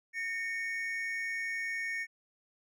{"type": "tone pair together", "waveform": "triangle", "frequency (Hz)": [1830.3, 2225], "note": ["A#6", "C#7"], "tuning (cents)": [-32, 6], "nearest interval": "minor third", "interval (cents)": 338, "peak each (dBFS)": [-34, -35], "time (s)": [0.13, 2.07], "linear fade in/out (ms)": 50, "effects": []}